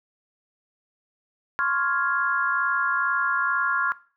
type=chord; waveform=sine; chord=Db major seventh; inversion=third; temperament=equal; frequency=1046.5 / 1108.7 / 1396.9 / 1661.2 Hz; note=C6 / Db6 / F6 / Ab6; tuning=0 / 0 / 0 / 0 cents; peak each=-30 / -28 / -24 / -27 dBFS; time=1.59-3.92 s; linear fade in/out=0 ms; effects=noise-tail reverb RT60 0.4 s tail -18 dB re dry